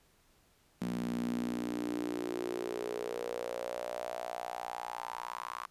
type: tone with high-pass filter sweep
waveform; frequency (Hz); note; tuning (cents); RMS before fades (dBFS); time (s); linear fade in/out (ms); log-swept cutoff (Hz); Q
sawtooth; 59.8; A#1; +45; -38; 0.81-5.66; 5; 200 to 1100; 5.8
effects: pink hiss -68 dBFS RMS until 5.7 s + resampled to 32000 Hz